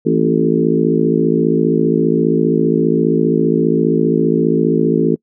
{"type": "harmonic tone with a mistuned harmonic", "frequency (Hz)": 55, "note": "A1", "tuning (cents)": 0, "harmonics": [3, 4, 5, 6, 7, 8], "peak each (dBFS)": [-18, -18, -18, -18, -18, -18], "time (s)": [0.05, 5.16], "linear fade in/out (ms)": 20, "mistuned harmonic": 4, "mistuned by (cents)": 49, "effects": ["noise-tail reverb RT60 0.1 s tail -26 dB re dry"]}